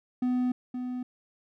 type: tone pair in turn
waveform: triangle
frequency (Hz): 250 / 250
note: B3 / B3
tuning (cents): +21 / +21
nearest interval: unison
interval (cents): 0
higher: neither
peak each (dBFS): -22 / -29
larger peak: first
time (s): 0.22-0.52 / 0.74-1.03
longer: first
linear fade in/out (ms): 5
effects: none